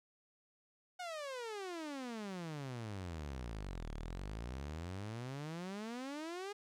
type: exponential two-way sweep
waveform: sawtooth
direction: down then up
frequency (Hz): 740 to 36.55 to 417.6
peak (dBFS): -38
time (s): 0.99-6.53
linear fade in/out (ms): 10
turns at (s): 3.93
effects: low-pass 8000 Hz 12 dB/octave + 13-bit